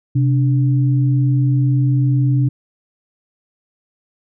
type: tone pair together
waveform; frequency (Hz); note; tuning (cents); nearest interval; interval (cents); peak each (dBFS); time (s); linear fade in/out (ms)
sine; 130.07 / 292; C3 / D4; -10 / -10; octave + major second; 1400; -12 / -22; 0.15-2.49; 10
effects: none